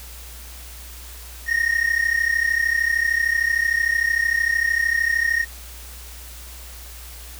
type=tone pair together; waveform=triangle; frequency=1840 / 1873.2 Hz; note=A#6 / A#6; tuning=-23 / +8 cents; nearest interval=unison; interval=31 cents; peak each=-19 dBFS; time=1.46-5.46 s; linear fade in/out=50 ms; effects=added 60 Hz sine -38 dBFS peak until 7.39 s + white hiss -41 dBFS RMS until 7.39 s